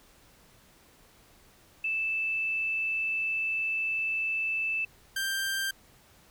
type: tone pair in turn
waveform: sine / sawtooth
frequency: 2637 / 1578.4 Hz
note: E7 / G6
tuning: 0 / +11 cents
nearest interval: major sixth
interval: 889 cents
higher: first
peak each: -27 / -25 dBFS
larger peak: second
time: 1.84-4.85 / 5.16-5.71 s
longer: first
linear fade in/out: 5 ms
effects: pink hiss -59 dBFS RMS until 6.3 s